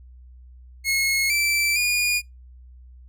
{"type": "tone with pitch steps", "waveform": "sawtooth", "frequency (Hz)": [2171, 2332, 2438], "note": ["C#7", "D7", "D#7"], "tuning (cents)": [-37, -13, -36], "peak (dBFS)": -16, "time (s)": [0.84, 2.22], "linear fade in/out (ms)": 50, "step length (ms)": 460, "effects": ["noise-tail reverb RT60 0.2 s tail -26 dB re dry", "added 62 Hz sine -43 dBFS peak until 3.08 s"]}